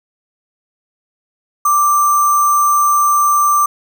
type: tone with sample-and-hold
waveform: sine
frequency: 1174.7 Hz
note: D6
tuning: in tune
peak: -9 dBFS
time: 1.65-3.66 s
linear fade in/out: 5 ms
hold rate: 7350 Hz
effects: none